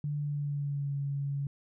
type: tone with pitch glide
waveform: sine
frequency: 146.83 to 140.52 Hz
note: D3 to C#3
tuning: 0 to +24 cents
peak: -30 dBFS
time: 0.04-1.47 s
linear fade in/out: 2 ms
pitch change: -76 cents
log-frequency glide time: 0.17-0.95 s
effects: none